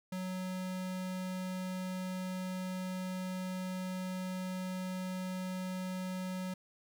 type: tone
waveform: square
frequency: 185 Hz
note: F#3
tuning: in tune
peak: -37 dBFS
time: 0.12-6.54 s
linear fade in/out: 5 ms
effects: none